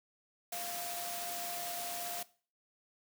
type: tone in noise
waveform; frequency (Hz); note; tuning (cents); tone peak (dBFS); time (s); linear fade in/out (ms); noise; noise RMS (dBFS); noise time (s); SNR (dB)
sine; 698.5; F5; 0; -42; 0.52-2.23; 5; white; -41; 0.52-2.23; -4
effects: noise-tail reverb RT60 0.4 s tail -19 dB re dry + high-pass 150 Hz 12 dB/octave